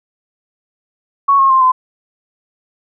sine tone with pitch steps, 1111 / 1081.9 / 1053.5 / 1025.9 Hz, C#6 / C#6 / C6 / C6, +4 / -42 / +12 / -34 cents, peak -7 dBFS, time 1.28-1.72 s, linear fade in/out 10 ms, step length 110 ms, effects none

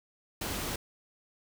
pink noise, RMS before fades -35 dBFS, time 0.41-0.76 s, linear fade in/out 5 ms, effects none

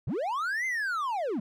triangle linear two-way sweep, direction up then down, 84.3 to 2105 to 182 Hz, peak -26 dBFS, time 0.07-1.4 s, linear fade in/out 5 ms, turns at 0.66 s, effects none

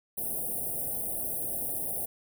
white band-stop noise, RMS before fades -33 dBFS, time 0.17-2.06 s, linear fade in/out 10 ms, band 790 to 8900 Hz, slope 96 dB/octave, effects none

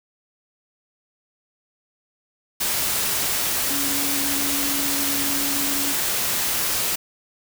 sine tone in noise, 280.9 Hz, C#4, 23 cents sharp, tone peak -29 dBFS, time 3.7-5.93 s, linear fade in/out 10 ms, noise white, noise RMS -23 dBFS, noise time 2.6-6.96 s, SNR -9 dB, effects none

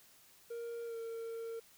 triangle tone with pitch glide, 467.6 to 457.2 Hz, A#4 to A#4, +5 to -34 cents, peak -38 dBFS, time 0.5-1.6 s, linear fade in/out 10 ms, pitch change -39 cents, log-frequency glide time 0.85-0.96 s, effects white hiss -63 dBFS RMS until 1.77 s

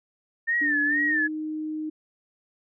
sine tone with vibrato, 1800 Hz, A6, 39 cents sharp, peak -21 dBFS, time 0.47-1.28 s, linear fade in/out 20 ms, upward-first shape sine, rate 2.2 Hz, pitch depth 100 cents each way
sine tone with pitch glide, 293.7 to 309.6 Hz, D4 to D#4, 0 to -9 cents, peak -28 dBFS, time 0.61-1.9 s, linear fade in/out 10 ms, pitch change +91 cents, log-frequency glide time 1.04-1.14 s
effects none

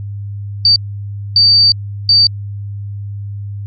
sine tone bursts at uneven times, 4618 Hz, D8, 30 cents flat, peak -5 dBFS, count 3, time 0.65-0.76 / 1.36-1.72 / 2.09-2.27 s, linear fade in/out 2 ms, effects added 101 Hz sine -21 dBFS peak until 3.66 s + MP3 32 kbps

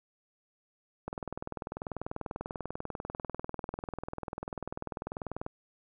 click train, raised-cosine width 1 ms, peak -22 dBFS, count 90, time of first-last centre 1.08-5.464 s, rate 20.3 Hz, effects none

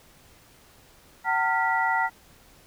sine tone cluster, 759 / 905 / 1396 / 1952 Hz, F#5 / A5 / F6 / B6, +44 / +48 / -1 / -21 cents, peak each -28 / -25 / -28 / -27 dBFS, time 1.24-2.1 s, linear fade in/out 50 ms, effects pink hiss -55 dBFS RMS until 2.66 s

